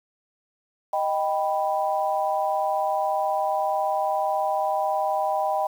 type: chord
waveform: sine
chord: Eb augmented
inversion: none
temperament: equal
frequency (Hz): 622.3 / 784 / 987.8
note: Eb5 / G5 / B5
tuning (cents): 0 / 0 / 0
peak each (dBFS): -26 / -24 / -29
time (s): 0.93-5.67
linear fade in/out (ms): 5
effects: 8-bit